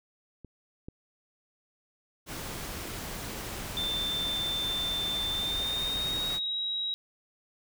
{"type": "clicks", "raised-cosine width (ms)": 3, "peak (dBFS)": [-32, -27], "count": 2, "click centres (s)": [0.447, 0.885]}
{"type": "noise", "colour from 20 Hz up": "pink", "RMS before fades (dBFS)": -38, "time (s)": [2.26, 6.4], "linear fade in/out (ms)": 50}
{"type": "tone with pitch glide", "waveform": "sine", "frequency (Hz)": [3560, 3838], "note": ["A7", "A#7"], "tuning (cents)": [20, 50], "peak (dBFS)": -29, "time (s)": [3.77, 6.94], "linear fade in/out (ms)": 0, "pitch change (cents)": 130, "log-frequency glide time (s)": [5.31, 6.55]}
{"effects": []}